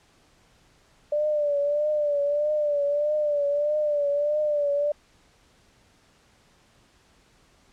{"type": "tone with vibrato", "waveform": "sine", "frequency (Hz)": 588, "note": "D5", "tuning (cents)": 2, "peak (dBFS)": -21, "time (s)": [1.12, 4.92], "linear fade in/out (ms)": 5, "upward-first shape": "triangle", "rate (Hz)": 1.6, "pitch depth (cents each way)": 62, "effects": ["pink hiss -60 dBFS RMS until 7.72 s", "low-pass 8000 Hz 12 dB/octave"]}